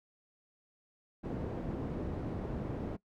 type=low-pass noise; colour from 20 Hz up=white; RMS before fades=-38 dBFS; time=1.23-2.97 s; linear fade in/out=20 ms; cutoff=330 Hz; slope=12 dB/octave; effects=noise-tail reverb RT60 0.1 s tail -20 dB re dry